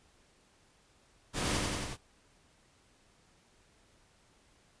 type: noise with echo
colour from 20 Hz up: pink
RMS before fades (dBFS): -33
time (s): 1.33-1.61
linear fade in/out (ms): 50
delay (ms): 91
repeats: 4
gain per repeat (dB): -2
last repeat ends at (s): 1.974
effects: pink hiss -66 dBFS RMS until 4.8 s + resampled to 22050 Hz